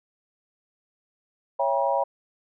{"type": "chord", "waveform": "sine", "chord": "C# diminished seventh", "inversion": "none", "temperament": "just", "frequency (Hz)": [554.4, 665.2, 798.3, 957.9], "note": ["C#5", "E5", "G5", "Bb5"], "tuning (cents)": [0, 16, 31, 47], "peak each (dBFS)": [-25, -28, -27, -26], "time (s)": [1.59, 2.04], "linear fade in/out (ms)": 10, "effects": []}